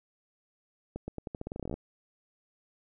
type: accelerating click train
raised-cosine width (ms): 2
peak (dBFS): -23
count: 17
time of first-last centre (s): 0.96-1.74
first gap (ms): 120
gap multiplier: 0.86
effects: none